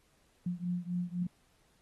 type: beating tone pair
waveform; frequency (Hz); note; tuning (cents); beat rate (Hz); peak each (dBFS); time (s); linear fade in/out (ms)
sine; 175.5 / 179.4; F3 / F3; +9 / +47; 3.9; -35 / -36; 0.46-1.27; 5
effects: pink hiss -70 dBFS RMS until 1.81 s + AAC 32 kbps